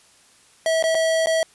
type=tone with dropouts; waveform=square; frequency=648 Hz; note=E5; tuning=30 cents flat; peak=-18 dBFS; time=0.66-1.43 s; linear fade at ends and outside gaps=1 ms; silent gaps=0.826-0.839 / 0.947-0.951 / 1.26-1.27 s; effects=white hiss -54 dBFS RMS until 1.54 s + resampled to 24000 Hz